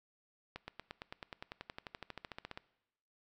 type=accelerating click train; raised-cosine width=0.3 ms; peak=-27 dBFS; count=24; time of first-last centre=0.56-2.575 s; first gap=120 ms; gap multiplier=0.97; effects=noise-tail reverb RT60 0.9 s tail -20 dB re dry